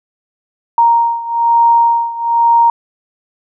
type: beating tone pair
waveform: sine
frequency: 932.3 / 933.4 Hz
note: A#5 / A#5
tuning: 0 / +2 cents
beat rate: 1.1 Hz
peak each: -10 / -13 dBFS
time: 0.78-2.7 s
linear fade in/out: 2 ms
effects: none